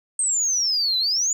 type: exponential two-way sweep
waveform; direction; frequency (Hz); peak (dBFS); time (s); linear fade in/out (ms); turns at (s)
sine; down then up; 8490 to 3951 to 7070; -18; 0.19-1.33; 2; 0.98
effects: tanh soft clip ceiling -14 dBFS + 10-bit